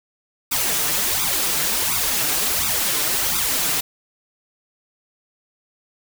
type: noise with flanger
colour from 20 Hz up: white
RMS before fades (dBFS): -21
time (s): 0.51-3.81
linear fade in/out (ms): 10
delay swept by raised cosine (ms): 0.81 to 6.81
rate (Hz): 1.4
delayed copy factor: +0.9
effects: none